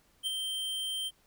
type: tone with ADSR envelope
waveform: square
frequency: 3136 Hz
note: G7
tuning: in tune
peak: -29 dBFS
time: 0.23-1.11 s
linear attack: 37 ms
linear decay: 19 ms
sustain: -4 dB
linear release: 40 ms
effects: pink hiss -67 dBFS RMS until 1.26 s